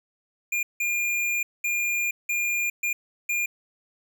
square tone bursts at uneven times, 2411 Hz, D7, 45 cents sharp, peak -24 dBFS, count 6, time 0.52-0.63 / 0.8-1.43 / 1.64-2.11 / 2.29-2.7 / 2.83-2.93 / 3.29-3.46 s, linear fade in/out 5 ms, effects none

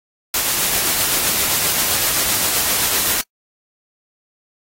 white noise with tremolo, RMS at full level -17 dBFS, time 0.34-3.21 s, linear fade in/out 2 ms, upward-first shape sine, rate 7.7 Hz, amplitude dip 25%, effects noise-tail reverb RT60 0.1 s tail -25 dB re dry + AAC 48 kbps

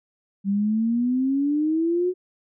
sine exponential sweep, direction up, 194.3 to 370 Hz, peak -19 dBFS, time 0.44-2.14 s, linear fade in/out 50 ms, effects none

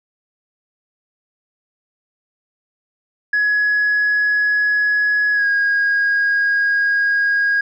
sine tone with pitch glide, 1681 to 1637.9 Hz, G#6 to G#6, +20 to -24 cents, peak -12 dBFS, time 3.33-7.61 s, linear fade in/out 5 ms, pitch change -44 cents, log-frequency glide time 5.33-5.47 s, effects tanh soft clip ceiling -11 dBFS

